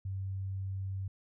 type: tone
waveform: sine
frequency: 96.2 Hz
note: G2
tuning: 32 cents flat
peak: -34 dBFS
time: 0.05-1.08 s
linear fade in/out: 5 ms
effects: none